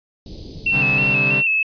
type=band-stop noise; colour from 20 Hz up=pink; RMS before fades=-34 dBFS; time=0.26-1.14 s; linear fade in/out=2 ms; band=460 to 4500 Hz; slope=24 dB/octave
type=tone with vibrato; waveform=sine; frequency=2653 Hz; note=E7; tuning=10 cents sharp; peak=-15 dBFS; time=0.66-1.63 s; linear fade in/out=5 ms; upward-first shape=square; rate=3.1 Hz; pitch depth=37 cents each way
type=chord; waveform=sawtooth; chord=C suspended second; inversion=none; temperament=equal; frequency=130.81 / 146.83 / 196 Hz; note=C3 / D3 / G3; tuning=0 / 0 / 0 cents; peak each=-21 / -23 / -23 dBFS; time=0.71-1.43 s; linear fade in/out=50 ms
effects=resampled to 11025 Hz